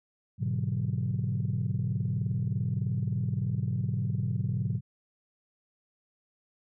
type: chord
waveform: sine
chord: G# half-diminished seventh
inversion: none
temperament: equal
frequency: 103.83 / 123.47 / 146.83 / 185 Hz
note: G#2 / B2 / D3 / F#3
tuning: 0 / 0 / 0 / 0 cents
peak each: -31 / -30 / -33 / -34 dBFS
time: 0.38-4.81 s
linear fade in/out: 50 ms
effects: tanh soft clip ceiling -20 dBFS